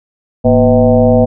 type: tone with frequency modulation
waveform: sine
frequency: 370 Hz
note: F#4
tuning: in tune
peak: -5 dBFS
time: 0.44-1.26 s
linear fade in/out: 20 ms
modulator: 133 Hz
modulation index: 2.3
effects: none